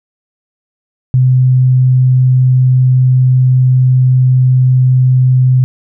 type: tone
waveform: sine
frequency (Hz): 128.2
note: C3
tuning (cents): -35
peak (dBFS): -5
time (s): 1.14-5.64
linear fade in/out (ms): 0
effects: none